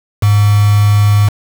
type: tone with quantisation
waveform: sine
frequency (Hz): 103.4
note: G#2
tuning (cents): -7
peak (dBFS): -6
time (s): 0.22-1.29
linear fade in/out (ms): 10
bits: 3
effects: none